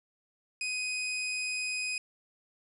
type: tone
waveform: sawtooth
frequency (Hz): 2502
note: D#7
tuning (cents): +9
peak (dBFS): -28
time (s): 0.61-1.98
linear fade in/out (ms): 2
effects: resampled to 24000 Hz + 10-bit